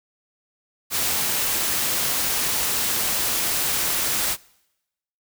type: noise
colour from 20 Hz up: white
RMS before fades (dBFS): -23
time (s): 0.9-4.37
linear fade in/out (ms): 50
effects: noise-tail reverb RT60 0.9 s tail -24 dB re dry